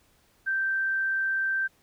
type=tone; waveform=sine; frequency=1564 Hz; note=G6; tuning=4 cents flat; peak=-24 dBFS; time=0.46-1.68 s; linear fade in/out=20 ms; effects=pink hiss -64 dBFS RMS until 1.82 s